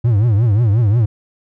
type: tone with vibrato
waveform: triangle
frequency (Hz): 110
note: A2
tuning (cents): 0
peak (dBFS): -8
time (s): 0.04-1.06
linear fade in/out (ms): 10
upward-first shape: triangle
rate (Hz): 5.6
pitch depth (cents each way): 230
effects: none